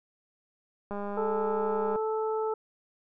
click train, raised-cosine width 1 ms, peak -23 dBFS, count 214, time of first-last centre 0.91-1.959 s, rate 203 Hz
harmonic tone, 437.7 Hz, A4, 9 cents flat, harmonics 1 / 2 / 3, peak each -28 / -34 / -38 dBFS, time 1.17-2.54 s, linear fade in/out 5 ms
effects none

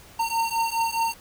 square beating tone pair, 911 / 915.8 Hz, A#5 / A#5, -40 / -31 cents, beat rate 4.8 Hz, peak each -27 / -26 dBFS, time 0.19-1.14 s, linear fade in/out 10 ms, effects pink hiss -49 dBFS RMS until 1.2 s

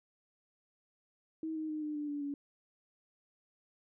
sine tone with pitch steps, 319 / 313 / 307.1 / 301.3 / 295.6 / 290 / 284.5 Hz, D#4 / D#4 / D#4 / D4 / D4 / D4 / C#4, +43 / +10 / -23 / +44 / +11 / -22 / +45 cents, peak -35 dBFS, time 1.43-2.34 s, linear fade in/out 2 ms, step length 130 ms, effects none

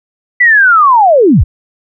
sine linear sweep, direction down, 2000 to 35 Hz, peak -3 dBFS, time 0.4-1.44 s, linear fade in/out 10 ms, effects none

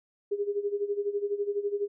sine tone with tremolo, 407.1 Hz, G#4, 35 cents flat, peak -24 dBFS, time 0.31-1.88 s, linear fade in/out 10 ms, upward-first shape sine, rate 12 Hz, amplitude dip 80%, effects none

